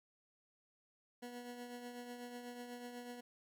20% pulse tone with tremolo, 243.3 Hz, B3, 26 cents flat, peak -40 dBFS, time 1.22-3.21 s, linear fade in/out 10 ms, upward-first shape triangle, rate 8.1 Hz, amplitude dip 50%, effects none

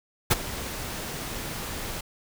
pink noise with ADSR envelope, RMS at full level -17 dBFS, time 0.3-2.01 s, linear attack 17 ms, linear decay 25 ms, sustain -17 dB, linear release 7 ms, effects none

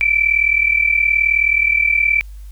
sine tone pair together, 2310 / 2349 Hz, D7 / D7, -29 / 0 cents, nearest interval unison, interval 29 cents, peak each -15 / -15 dBFS, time 0.01-2.21 s, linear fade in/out 0 ms, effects added 50 Hz sine -31 dBFS peak until 2.51 s + white hiss -54 dBFS RMS until 2.51 s

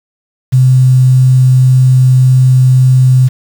sine tone with quantisation, 128.7 Hz, C3, 28 cents flat, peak -3 dBFS, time 0.52-3.29 s, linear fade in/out 20 ms, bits 5, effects none

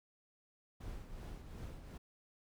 brown noise with tremolo, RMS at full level -45 dBFS, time 0.8-1.98 s, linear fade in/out 10 ms, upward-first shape triangle, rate 2.7 Hz, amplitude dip 60%, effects none

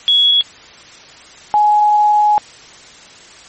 sine tone pair in turn, 3355 / 838.8 Hz, G#7 / G#5, +17 / +17 cents, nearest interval 2 octaves, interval 2400 cents, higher first, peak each -8 dBFS, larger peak neither, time 0.08-0.41 / 1.54-2.38 s, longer second, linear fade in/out 0 ms, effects white hiss -39 dBFS RMS until 3.48 s + MP3 32 kbps

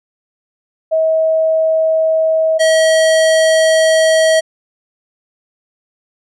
sine / square tone pair in turn, 640 / 640 Hz, D#5 / D#5, +49 / +49 cents, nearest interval unison, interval 0 cents, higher neither, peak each -10 / -9 dBFS, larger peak second, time 0.91-2.59 / 2.59-4.41 s, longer second, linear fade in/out 20 ms, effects resampled to 24000 Hz

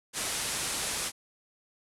white low-pass noise, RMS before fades -33 dBFS, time 0.13-1.12 s, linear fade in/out 50 ms, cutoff 11000 Hz, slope 48 dB/octave, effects none

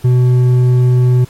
sine tone with hard clipping, 124.9 Hz, B2, 20 cents sharp, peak -8 dBFS, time 0.04-1.25 s, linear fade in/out 10 ms, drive 5 dB, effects pink hiss -42 dBFS RMS until 1.29 s + MP3 64 kbps

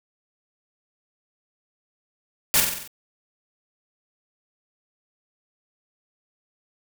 white noise with echo, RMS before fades -18 dBFS, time 2.54-2.6 s, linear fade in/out 0 ms, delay 46 ms, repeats 6, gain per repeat -4 dB, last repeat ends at 2.876 s, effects none

